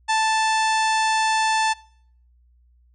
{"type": "harmonic tone with a mistuned harmonic", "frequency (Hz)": 880, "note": "A5", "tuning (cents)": 0, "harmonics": [1, 2, 3, 4, 5, 6, 7, 8, 9, 10], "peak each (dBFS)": [-19, -25, -29, -31, -33, -35, -36, -37, -38, -39], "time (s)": [0.08, 1.74], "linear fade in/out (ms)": 20, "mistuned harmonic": 9, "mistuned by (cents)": 45, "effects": ["noise-tail reverb RT60 0.6 s tail -23 dB re dry", "added 60 Hz sine -54 dBFS peak until 2.94 s"]}